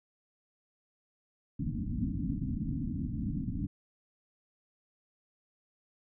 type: low-pass noise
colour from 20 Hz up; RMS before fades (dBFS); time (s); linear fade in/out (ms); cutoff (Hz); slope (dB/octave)
white; -34; 1.59-3.67; 10; 290; 96
effects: none